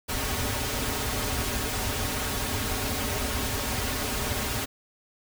pink noise with comb filter, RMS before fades -29 dBFS, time 0.08-4.66 s, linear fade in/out 20 ms, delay 5.9 ms, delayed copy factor -0.95, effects none

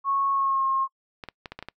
sine tone with pitch glide, 1100 to 1073 Hz, C#6 to C6, -14 to +43 cents, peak -21 dBFS, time 0.04-0.88 s, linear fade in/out 50 ms, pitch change -43 cents, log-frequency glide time 0.32-0.65 s
clicks, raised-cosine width 0.3 ms, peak -20 dBFS, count 7, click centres 1.238 / 1.287 / 1.458 / 1.52 / 1.59 / 1.626 / 1.686 s
effects noise-tail reverb RT60 0.1 s tail -26 dB re dry

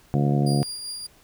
harmonic tone, 71.2 Hz, C#2, 47 cents sharp, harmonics 2 / 3 / 4 / 5 / 6 / 7 / 8 / 9 / 10, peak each -20 / -25 / -29 / -30 / -37 / -35 / -39 / -41 / -32 dBFS, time 0.14-0.63 s, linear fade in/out 0 ms
30% pulse tone with tremolo, 4811 Hz, D8, 41 cents sharp, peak -27 dBFS, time 0.46-1.07 s, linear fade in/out 10 ms, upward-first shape triangle, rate 5.1 Hz, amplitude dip 40%
effects pink hiss -56 dBFS RMS until 1.23 s

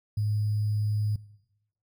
sine tone with sample-and-hold, 105.4 Hz, G#2, 26 cents sharp, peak -24 dBFS, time 0.17-1.16 s, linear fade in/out 5 ms, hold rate 4900 Hz, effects noise-tail reverb RT60 0.9 s tail -20 dB re dry

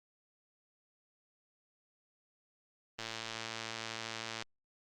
click train, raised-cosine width 0.2 ms, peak -22 dBFS, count 163, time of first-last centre 2.99-4.424 s, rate 113 Hz, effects Opus 32 kbps

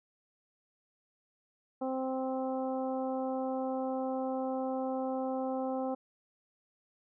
harmonic tone, 261.6 Hz, C4, in tune, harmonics 1 / 2 / 3 / 4 / 5, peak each -35 / -35 / -38 / -47 / -50 dBFS, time 1.81-5.95 s, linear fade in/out 10 ms, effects none

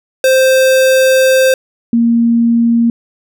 square / sine tone pair in turn, 523.3 / 233.1 Hz, C5 / A#3, 0 / 0 cents, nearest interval octave + major second, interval 1400 cents, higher first, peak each -7 / -7 dBFS, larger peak neither, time 0.24-1.54 / 1.93-2.9 s, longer first, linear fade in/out 2 ms, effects none

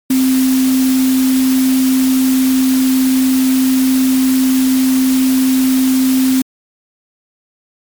sine tone in noise, 260.7 Hz, C4, 6 cents flat, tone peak -9 dBFS, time 0.1-6.42 s, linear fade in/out 5 ms, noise white, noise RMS -23 dBFS, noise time 0.1-6.42 s, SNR +11 dB, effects MP3 96 kbps

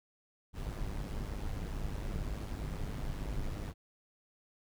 brown noise with amplitude modulation, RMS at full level -35 dBFS, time 0.53-3.74 s, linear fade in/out 50 ms, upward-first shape sine, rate 102 Hz, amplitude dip 60%, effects none

